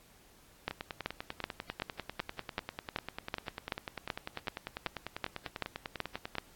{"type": "two click trains", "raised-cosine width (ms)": 0.3, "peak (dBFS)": [-16, -21], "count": [16, 58], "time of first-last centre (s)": [[0.68, 6.383], [0.71, 6.354]], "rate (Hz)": [2.63, 10.1], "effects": ["pink hiss -61 dBFS RMS until 6.55 s", "AAC 64 kbps"]}